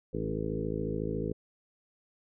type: harmonic tone with a mistuned harmonic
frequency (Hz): 54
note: A1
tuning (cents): -32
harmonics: 1 / 2 / 3 / 4 / 5 / 6 / 7 / 8 / 9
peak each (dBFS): -40 / -40 / -37 / -40 / -40 / -41 / -40 / -37 / -40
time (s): 0.13-1.33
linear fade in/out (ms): 10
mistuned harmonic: 6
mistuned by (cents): -18
effects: none